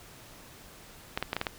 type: clicks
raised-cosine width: 0.3 ms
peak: -13 dBFS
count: 6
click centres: 1.175 / 1.226 / 1.331 / 1.366 / 1.414 / 1.468 s
effects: pink hiss -51 dBFS RMS until 1.58 s